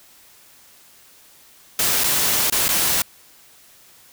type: noise with dropouts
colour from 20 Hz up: white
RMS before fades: -19 dBFS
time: 1.79-3.02 s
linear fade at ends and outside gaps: 2 ms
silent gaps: 2.037-2.041 / 2.5-2.523 / 2.682-2.689 s
effects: white hiss -50 dBFS RMS until 4.12 s